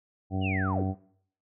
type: harmonic tone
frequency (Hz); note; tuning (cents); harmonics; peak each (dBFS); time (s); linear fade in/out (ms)
95.1; F#2; +48; 1 / 2 / 3 / 4 / 5 / 6 / 7 / 8; -29 / -33 / -33 / -44 / -44 / -48 / -42 / -39; 0.3-0.95; 50
type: linear sweep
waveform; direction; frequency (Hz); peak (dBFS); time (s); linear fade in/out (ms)
sine; down; 3000 to 62.5; -31; 0.41-0.86; 50
effects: noise-tail reverb RT60 0.6 s tail -20 dB re dry